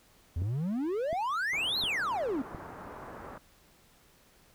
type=exponential two-way sweep; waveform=triangle; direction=up then down; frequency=78.5 to 4316 to 246.5 Hz; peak=-27 dBFS; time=0.36-2.42 s; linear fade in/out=5 ms; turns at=1.79 s
type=click train; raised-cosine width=3 ms; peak=-27 dBFS; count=4; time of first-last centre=0.42-2.548 s; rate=1.41 Hz
type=low-pass noise; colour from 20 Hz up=white; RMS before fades=-45 dBFS; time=1.53-3.38 s; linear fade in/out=2 ms; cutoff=1300 Hz; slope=24 dB/octave
effects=pink hiss -62 dBFS RMS until 4.54 s